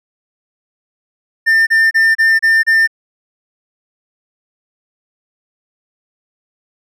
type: tone bursts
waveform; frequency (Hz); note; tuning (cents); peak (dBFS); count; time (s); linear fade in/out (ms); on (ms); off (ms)
triangle; 1798; A6; +37; -6; 6; 1.46-2.875; 20; 210; 31
effects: none